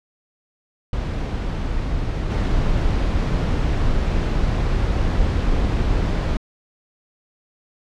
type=noise with level steps; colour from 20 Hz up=brown; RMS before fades=-23 / -19 dBFS; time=0.93-6.37 s; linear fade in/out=2 ms; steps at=2.3 s; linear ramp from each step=2 ms; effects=low-pass 5000 Hz 12 dB/octave